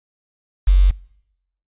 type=tone with quantisation; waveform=sine; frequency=46.44 Hz; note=F#1; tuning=7 cents sharp; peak=-8 dBFS; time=0.67-0.91 s; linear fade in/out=10 ms; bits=6; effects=noise-tail reverb RT60 0.8 s tail -24 dB re dry + resampled to 8000 Hz

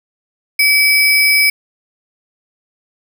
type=tone with sample-and-hold; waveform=sine; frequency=2290 Hz; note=D7; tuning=44 cents flat; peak=-8 dBFS; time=0.59-1.5 s; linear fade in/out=5 ms; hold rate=7350 Hz; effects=none

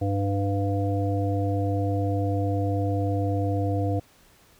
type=harmonic tone; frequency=99.5 Hz; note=G2; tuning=26 cents sharp; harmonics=1 / 3 / 5 / 7; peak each=-24 / -29 / -31 / -32 dBFS; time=0.01-4 s; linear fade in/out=10 ms; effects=pink hiss -57 dBFS RMS until 4.59 s

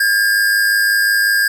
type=tone pair together; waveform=square; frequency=1613.5 / 1719 Hz; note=G6 / A6; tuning=+50 / -41 cents; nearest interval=minor second; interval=109 cents; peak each=-13 / -21 dBFS; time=0-1.48 s; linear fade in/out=5 ms; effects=none

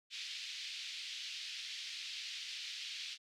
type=band-pass noise; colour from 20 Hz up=white; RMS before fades=-45 dBFS; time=0.1-3.18 s; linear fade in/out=50 ms; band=2400 to 4600 Hz; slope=24 dB/octave; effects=none

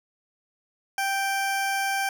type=tone; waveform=20% pulse; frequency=784 Hz; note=G5; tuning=in tune; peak=-19 dBFS; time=0.98-2.09 s; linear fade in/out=2 ms; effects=none

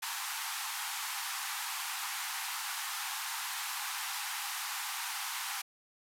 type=band-pass noise; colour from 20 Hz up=pink; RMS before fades=-38 dBFS; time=0.02-5.62 s; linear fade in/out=10 ms; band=780 to 15000 Hz; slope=96 dB/octave; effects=none

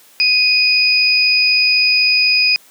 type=tone pair together; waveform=sine; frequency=2489 / 4978 Hz; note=D#7 / D#8; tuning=0 / 0 cents; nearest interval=octave; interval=1200 cents; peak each=-13 dBFS; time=0.2-2.56 s; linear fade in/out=0 ms; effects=white hiss -47 dBFS RMS until 2.7 s + high-pass 200 Hz 12 dB/octave

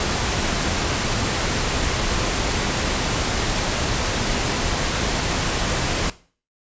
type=noise; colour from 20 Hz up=pink; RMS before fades=-22 dBFS; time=0-6.1 s; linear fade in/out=2 ms; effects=noise-tail reverb RT60 0.4 s tail -17 dB re dry + resampled to 16000 Hz

